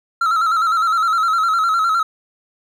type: tone with vibrato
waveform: triangle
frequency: 1324 Hz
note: E6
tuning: 7 cents sharp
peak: -12 dBFS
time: 0.21-2.03 s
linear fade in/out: 5 ms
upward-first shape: square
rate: 9.8 Hz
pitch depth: 59 cents each way
effects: none